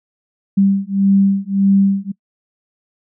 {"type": "beating tone pair", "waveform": "sine", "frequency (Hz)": [195.6, 197.3], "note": ["G3", "G3"], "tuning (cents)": [-4, 11], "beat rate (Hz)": 1.7, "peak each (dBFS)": -14, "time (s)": [0.57, 2.12], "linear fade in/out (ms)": 10, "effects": ["noise-tail reverb RT60 0.1 s tail -24 dB re dry"]}